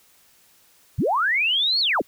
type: linear two-way sweep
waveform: sine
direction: up then down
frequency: 64.3 to 4500 to 116.5 Hz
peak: -18 dBFS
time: 0.98-2.02 s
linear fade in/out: 10 ms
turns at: 1.8 s
effects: white hiss -57 dBFS RMS until 2.07 s